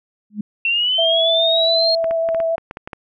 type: tone with exponential growth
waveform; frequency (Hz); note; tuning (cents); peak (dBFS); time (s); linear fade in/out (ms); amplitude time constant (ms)
sine; 209.4; G#3; +15; -17; 0.3-0.41; 5; 23
type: linear sweep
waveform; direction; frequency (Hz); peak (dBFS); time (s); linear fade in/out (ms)
sine; up; 2692 to 4272; -15; 0.65-1.95; 2
type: tone with vibrato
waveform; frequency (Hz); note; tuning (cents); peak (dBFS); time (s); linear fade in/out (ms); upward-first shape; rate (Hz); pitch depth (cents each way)
sine; 659; E5; -1; -16; 0.98-2.56; 10; square; 7.2; 9
type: clicks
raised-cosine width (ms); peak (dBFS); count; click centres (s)
0.5; -15; 10; 2.043 / 2.11 / 2.289 / 2.347 / 2.402 / 2.581 / 2.711 / 2.771 / 2.875 / 2.932
effects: none